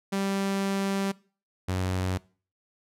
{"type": "tone pair in turn", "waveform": "sawtooth", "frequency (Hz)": [196, 92.69], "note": ["G3", "F#2"], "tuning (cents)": [0, 4], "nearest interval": "octave + minor second", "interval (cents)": 1296, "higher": "first", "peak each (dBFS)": -22, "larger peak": "neither", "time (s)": [[0.12, 1.12], [1.68, 2.18]], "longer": "first", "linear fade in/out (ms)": 10, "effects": ["noise-tail reverb RT60 0.4 s tail -22 dB re dry", "low-pass 12000 Hz 12 dB/octave"]}